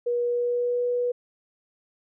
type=tone with pitch glide; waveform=sine; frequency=481.4 to 488.4 Hz; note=B4 to B4; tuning=-44 to -19 cents; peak=-22 dBFS; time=0.06-1.12 s; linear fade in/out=10 ms; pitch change=+25 cents; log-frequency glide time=0.24-0.85 s; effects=none